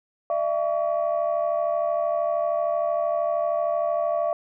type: tone cluster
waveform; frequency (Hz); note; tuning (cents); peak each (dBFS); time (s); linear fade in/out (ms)
sine; 601 / 674 / 1132; D5 / E5 / C#6; +40 / +38 / +36; -25 / -23 / -32; 0.3-4.33; 2
effects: tanh soft clip ceiling -13 dBFS